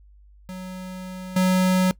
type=tone with level steps; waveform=square; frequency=185 Hz; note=F#3; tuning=in tune; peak=-33 / -17 dBFS; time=0.49-1.91 s; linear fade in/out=0 ms; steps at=1.36 s; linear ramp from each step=5 ms; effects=noise-tail reverb RT60 0.1 s tail -21 dB re dry + added 50 Hz sine -48 dBFS peak until 1.99 s